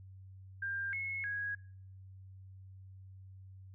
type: tone with pitch steps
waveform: sine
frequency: 1595 / 2180 / 1653 Hz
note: G6 / C#7 / G#6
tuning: +30 / -29 / -9 cents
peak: -35 dBFS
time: 0.62-1.55 s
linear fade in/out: 5 ms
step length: 310 ms
effects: noise-tail reverb RT60 0.5 s tail -20 dB re dry + added 95 Hz sine -50 dBFS peak until 3.74 s